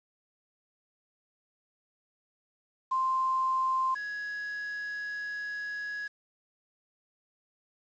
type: tone pair in turn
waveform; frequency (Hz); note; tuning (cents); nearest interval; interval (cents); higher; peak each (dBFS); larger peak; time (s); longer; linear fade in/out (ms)
sine / triangle; 1046.5 / 1673.7; C6 / G#6; 0 / +13; minor sixth; 813; second; -25 / -32; first; 2.91-3.95 / 3.95-6.08; second; 10
effects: resampled to 16000 Hz + 9-bit